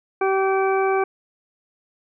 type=harmonic tone; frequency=385.4 Hz; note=G4; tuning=29 cents flat; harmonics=1 / 2 / 3 / 4 / 6; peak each=-19 / -23 / -27 / -30 / -31 dBFS; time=0.21-1.04 s; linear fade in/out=5 ms; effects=none